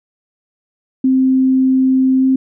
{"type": "tone with pitch glide", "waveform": "sine", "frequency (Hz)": [261.6, 263.3], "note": ["C4", "C4"], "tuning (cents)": [0, 11], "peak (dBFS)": -9, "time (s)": [1.04, 2.36], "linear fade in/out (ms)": 5, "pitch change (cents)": 11, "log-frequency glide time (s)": [2.19, 2.25], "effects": []}